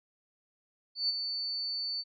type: tone with ADSR envelope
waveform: sine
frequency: 4500 Hz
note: C#8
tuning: 25 cents sharp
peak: -25 dBFS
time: 0.95-2.04 s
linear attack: 140 ms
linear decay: 23 ms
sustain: -7 dB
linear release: 43 ms
effects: none